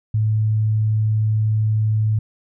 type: tone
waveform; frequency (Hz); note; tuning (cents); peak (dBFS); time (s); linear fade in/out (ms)
sine; 108.4; A2; -25; -15; 0.14-2.19; 5
effects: none